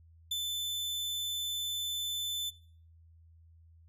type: tone with ADSR envelope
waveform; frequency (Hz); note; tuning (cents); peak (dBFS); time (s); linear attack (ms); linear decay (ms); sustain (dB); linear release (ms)
40% pulse; 3520; A7; 0; -29; 0.31-2.51; 6; 34; -2; 24
effects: noise-tail reverb RT60 0.5 s tail -21 dB re dry + added 82 Hz sine -56 dBFS peak until 3.88 s